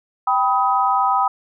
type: chord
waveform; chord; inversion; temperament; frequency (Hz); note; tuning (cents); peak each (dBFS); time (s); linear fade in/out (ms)
sine; G augmented; none; equal with one note detuned; 784 / 987.8 / 1262.6; G5 / B5 / D#6; 0 / 0 / +25; -19; 0.27-1.28; 5
effects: none